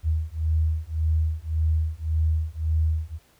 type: beating tone pair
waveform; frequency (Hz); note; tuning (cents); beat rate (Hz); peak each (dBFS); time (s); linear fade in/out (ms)
sine; 78.3 / 80.1; D#2 / E2; +11 / -49; 1.8; -24; 0.03-3.19; 50
effects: pink hiss -60 dBFS RMS until 3.39 s